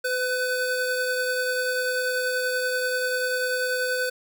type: tone pair together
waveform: square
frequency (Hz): 505.1 / 1505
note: B4 / F#6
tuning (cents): +39 / +29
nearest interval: octave + perfect fifth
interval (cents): 1890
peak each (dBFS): -27 / -27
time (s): 0.04-4.1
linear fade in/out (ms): 10
effects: none